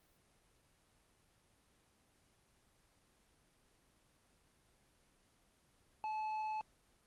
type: tone with tanh clipping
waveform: sine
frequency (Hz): 864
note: A5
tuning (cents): -32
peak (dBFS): -38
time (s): 6.04-6.61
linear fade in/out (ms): 0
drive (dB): 6
effects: pink hiss -72 dBFS RMS until 7.06 s + Opus 24 kbps